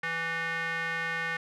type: tone with band-pass filter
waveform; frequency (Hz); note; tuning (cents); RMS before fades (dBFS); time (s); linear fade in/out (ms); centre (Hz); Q
square; 165.1; E3; +3; -32; 0.03-1.37; 5; 1800; 3.9
effects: none